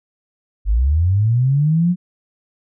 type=linear sweep; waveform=sine; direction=up; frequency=46.25 to 182.7 Hz; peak=-12 dBFS; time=0.65-1.96 s; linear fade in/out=50 ms; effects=none